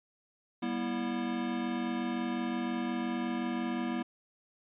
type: chord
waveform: square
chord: E minor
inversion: first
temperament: equal with one note detuned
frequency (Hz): 196 / 241.7 / 329.6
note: G3 / B3 / E4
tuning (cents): 0 / -37 / 0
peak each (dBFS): -40 / -34 / -38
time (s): 0.62-4.03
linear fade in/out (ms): 10
effects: resampled to 8000 Hz